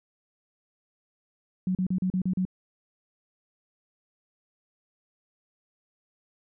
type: tone bursts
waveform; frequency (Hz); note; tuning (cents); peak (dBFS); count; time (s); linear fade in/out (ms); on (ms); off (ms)
sine; 185; F#3; 0; -23; 7; 1.67-2.452; 2; 80; 37
effects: none